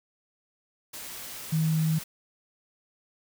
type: tone in noise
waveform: sine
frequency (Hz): 158.7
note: D#3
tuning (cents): +35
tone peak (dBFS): -22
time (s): 1.52-1.99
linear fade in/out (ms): 10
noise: white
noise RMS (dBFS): -40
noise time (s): 0.93-2.04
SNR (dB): +15
effects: none